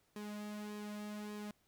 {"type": "tone with flanger", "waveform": "sawtooth", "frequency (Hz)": 209, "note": "G#3", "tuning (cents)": 11, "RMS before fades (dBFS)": -45, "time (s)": [0.16, 1.51], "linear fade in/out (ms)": 2, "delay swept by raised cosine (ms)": [1.4, 2.8], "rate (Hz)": 1.7, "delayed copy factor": -0.65, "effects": ["pink hiss -75 dBFS RMS until 1.67 s"]}